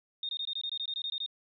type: tone bursts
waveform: sine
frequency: 3680 Hz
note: A#7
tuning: 23 cents flat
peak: -32 dBFS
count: 13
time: 0.23-1.262 s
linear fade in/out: 2 ms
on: 60 ms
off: 21 ms
effects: none